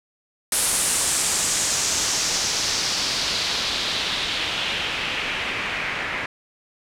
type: noise with low-pass filter sweep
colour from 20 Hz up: white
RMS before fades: -24 dBFS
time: 0.52-6.26 s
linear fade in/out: 2 ms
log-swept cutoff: 10000 to 2000 Hz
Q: 2.3
effects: none